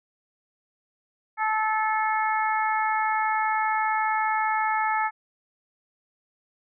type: harmonic tone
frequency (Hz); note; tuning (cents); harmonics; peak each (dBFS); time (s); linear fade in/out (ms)
434.9; A4; -20; 2 / 3 / 4 / 5; -24 / -28 / -30 / -32; 1.37-5.11; 50
effects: none